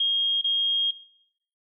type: tone with dropouts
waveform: sine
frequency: 3246 Hz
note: G#7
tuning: 40 cents flat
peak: -20 dBFS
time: 0-0.91 s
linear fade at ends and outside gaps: 5 ms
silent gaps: 0.414-0.442 s
effects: noise-tail reverb RT60 0.7 s tail -21 dB re dry